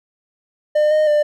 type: tone with pitch steps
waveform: triangle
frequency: 603 / 615 / 596 Hz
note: D5 / D#5 / D5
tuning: +46 / -20 / +25 cents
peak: -10 dBFS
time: 0.75-1.23 s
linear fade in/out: 10 ms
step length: 160 ms
effects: none